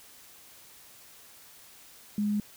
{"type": "tone", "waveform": "sine", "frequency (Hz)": 207.7, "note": "G#3", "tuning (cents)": 0, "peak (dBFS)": -25, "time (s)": [2.18, 2.4], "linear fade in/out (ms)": 2, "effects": ["white hiss -53 dBFS RMS until 2.56 s"]}